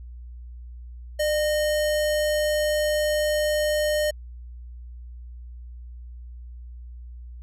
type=tone with sample-and-hold; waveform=sine; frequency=602 Hz; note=D5; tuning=43 cents sharp; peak=-20 dBFS; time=1.19-4.11 s; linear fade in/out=10 ms; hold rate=2450 Hz; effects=added 60 Hz sine -37 dBFS peak until 7.42 s + resampled to 32000 Hz